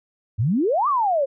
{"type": "exponential two-way sweep", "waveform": "sine", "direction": "up then down", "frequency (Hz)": [96, 1217, 523], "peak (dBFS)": -17, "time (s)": [0.38, 1.26], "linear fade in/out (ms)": 20, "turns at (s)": 0.88, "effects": []}